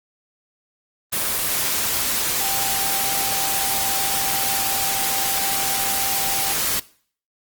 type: tone in noise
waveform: sine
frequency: 784 Hz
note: G5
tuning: in tune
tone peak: -28 dBFS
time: 2.4-6.53 s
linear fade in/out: 10 ms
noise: white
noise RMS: -22 dBFS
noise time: 1.12-6.8 s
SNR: -9 dB
effects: noise-tail reverb RT60 0.5 s tail -20 dB re dry + Opus 24 kbps